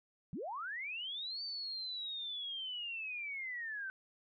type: linear two-way sweep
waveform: sine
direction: up then down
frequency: 133.1 to 4601 to 1515 Hz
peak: -39 dBFS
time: 0.33-3.9 s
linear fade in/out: 0 ms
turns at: 1.43 s
effects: none